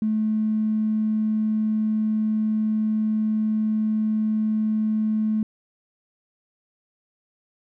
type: tone with tanh clipping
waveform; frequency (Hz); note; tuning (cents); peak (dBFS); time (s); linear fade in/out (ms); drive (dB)
triangle; 216.5; A3; -28; -19; 0.02-5.43; 2; 2
effects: none